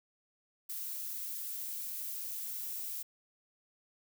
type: noise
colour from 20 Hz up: violet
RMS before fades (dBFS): -40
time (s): 0.69-3.03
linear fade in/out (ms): 10
effects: none